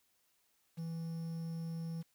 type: tone with quantisation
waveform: triangle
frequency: 164.81 Hz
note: E3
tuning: in tune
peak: -36 dBFS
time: 0.77-2.03 s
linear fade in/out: 20 ms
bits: 10
effects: white hiss -75 dBFS RMS until 2.14 s